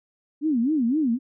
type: tone with vibrato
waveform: sine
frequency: 269.4 Hz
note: C#4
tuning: 49 cents flat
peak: -19 dBFS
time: 0.41-1.19 s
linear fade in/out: 50 ms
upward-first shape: sine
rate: 3.9 Hz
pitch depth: 290 cents each way
effects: none